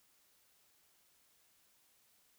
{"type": "silence", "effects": ["white hiss -71 dBFS RMS until 2.38 s"]}